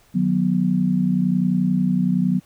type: tone cluster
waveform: sine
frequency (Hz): 153 / 184.1 / 245.1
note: D#3 / F#3 / B3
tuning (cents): -29 / -8 / -13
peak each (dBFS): -25 / -18 / -22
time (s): 0.14-2.4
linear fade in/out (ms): 20
effects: pink hiss -56 dBFS RMS until 2.45 s